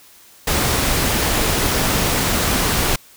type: noise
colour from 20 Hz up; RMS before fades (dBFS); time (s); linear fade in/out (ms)
pink; -18; 0.47-2.96; 5
effects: white hiss -47 dBFS RMS until 3.16 s